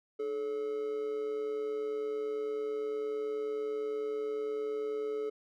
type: tone with amplitude modulation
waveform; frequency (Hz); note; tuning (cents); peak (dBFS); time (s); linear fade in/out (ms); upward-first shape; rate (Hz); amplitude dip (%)
triangle; 430.3; A4; -39; -28; 0.19-5.3; 10; sine; 129; 50
effects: none